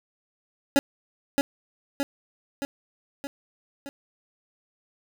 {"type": "tone with echo", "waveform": "25% pulse", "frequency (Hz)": 280, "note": "C#4", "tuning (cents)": 18, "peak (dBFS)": -12, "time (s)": [0.76, 0.79], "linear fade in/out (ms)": 0, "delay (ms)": 620, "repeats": 5, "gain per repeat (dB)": -4, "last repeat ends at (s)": 3.89, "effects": []}